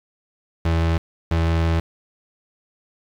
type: tone bursts at uneven times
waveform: 35% pulse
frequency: 82.41 Hz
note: E2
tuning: in tune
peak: -15 dBFS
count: 2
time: 0.65-0.98 / 1.31-1.8 s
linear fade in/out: 5 ms
effects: low-pass 4000 Hz 12 dB/octave + 7-bit